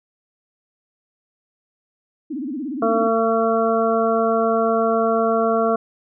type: tone with vibrato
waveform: sine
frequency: 277.7 Hz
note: C#4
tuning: 3 cents sharp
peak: -24 dBFS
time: 2.3-3.08 s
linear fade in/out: 10 ms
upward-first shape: sine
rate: 17 Hz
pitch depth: 240 cents each way
type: harmonic tone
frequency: 226 Hz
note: A3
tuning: 47 cents sharp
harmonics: 1 / 2 / 3 / 5 / 6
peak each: -23 / -20 / -20 / -25 / -26 dBFS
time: 2.82-5.76 s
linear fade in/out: 5 ms
effects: none